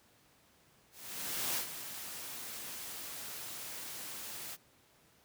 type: noise with ADSR envelope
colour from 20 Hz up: white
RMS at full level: -34 dBFS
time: 0.91-4.57 s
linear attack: 650 ms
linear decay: 100 ms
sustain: -10 dB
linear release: 33 ms
effects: pink hiss -66 dBFS RMS until 5.24 s + high-pass 80 Hz 12 dB/octave